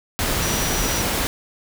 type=tone in noise; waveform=sine; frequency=5840 Hz; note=F#8; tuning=24 cents flat; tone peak=-28 dBFS; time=0.42-1.02 s; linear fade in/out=0 ms; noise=pink; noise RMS=-22 dBFS; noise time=0.19-1.27 s; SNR=-9 dB; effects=none